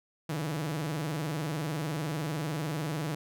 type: tone with vibrato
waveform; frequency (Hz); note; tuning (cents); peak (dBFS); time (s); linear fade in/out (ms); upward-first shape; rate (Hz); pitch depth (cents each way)
sawtooth; 153.2; D#3; -27; -27; 0.29-3.15; 5; square; 20; 120
effects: none